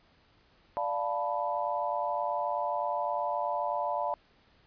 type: chord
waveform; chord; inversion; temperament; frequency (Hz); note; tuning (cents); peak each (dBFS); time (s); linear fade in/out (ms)
sine; B half-diminished seventh; first; equal; 587.3 / 698.5 / 880 / 987.8; D5 / F5 / A5 / B5; 0 / 0 / 0 / 0; -34; 0.77-4.14; 0
effects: pink hiss -64 dBFS RMS until 4.66 s + resampled to 11025 Hz